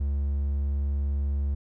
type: tone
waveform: triangle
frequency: 70.4 Hz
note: C#2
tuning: 27 cents sharp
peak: -22 dBFS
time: 0-1.55 s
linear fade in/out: 10 ms
effects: none